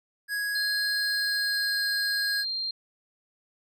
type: tone with pitch glide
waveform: square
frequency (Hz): 1661.2 to 1644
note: G#6 to G#6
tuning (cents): 0 to -18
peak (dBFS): -28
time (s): 0.28-2.45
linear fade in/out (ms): 50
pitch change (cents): -18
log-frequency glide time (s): 0.69-1.86
type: tone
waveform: sine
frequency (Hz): 4186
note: C8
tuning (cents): 0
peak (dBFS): -28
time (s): 0.55-2.71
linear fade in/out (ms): 5
effects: none